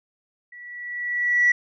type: tone with level ramp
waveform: sine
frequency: 1946 Hz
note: B6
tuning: 26 cents flat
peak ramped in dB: -40 to -12 dBFS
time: 0.52-1.52 s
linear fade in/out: 5 ms
effects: tanh soft clip ceiling -10 dBFS